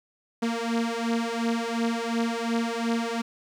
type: beating tone pair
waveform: sawtooth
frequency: 230 / 232.8 Hz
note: A#3 / A#3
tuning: -23 / -2 cents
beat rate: 2.8 Hz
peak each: -24 / -24 dBFS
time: 0.42-3.22 s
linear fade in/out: 10 ms
effects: low-pass 7000 Hz 12 dB/octave + 10-bit